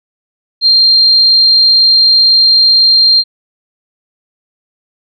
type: tone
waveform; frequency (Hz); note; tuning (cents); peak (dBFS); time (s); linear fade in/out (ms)
sine; 4186; C8; 0; -4; 0.61-3.24; 50
effects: none